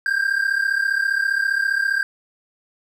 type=tone pair together; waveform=triangle; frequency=1576 / 1611 Hz; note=G6 / G6; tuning=+9 / +47 cents; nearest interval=unison; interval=38 cents; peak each=-19 dBFS; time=0.06-2.03 s; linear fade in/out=2 ms; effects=none